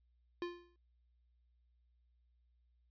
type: tone with exponential decay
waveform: square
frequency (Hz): 349.2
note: F4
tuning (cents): 0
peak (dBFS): -36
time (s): 0.42-0.76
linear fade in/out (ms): 1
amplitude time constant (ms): 72
effects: added 60 Hz sine -70 dBFS peak until 2.9 s + resampled to 11025 Hz